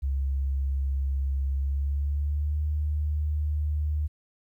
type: tone with pitch glide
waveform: sine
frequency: 68.1 to 75.13 Hz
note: C#2 to D2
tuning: -30 to +40 cents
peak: -24 dBFS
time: 0.02-4.08 s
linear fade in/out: 20 ms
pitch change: +170 cents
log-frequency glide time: 1.54-2.62 s
effects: 11-bit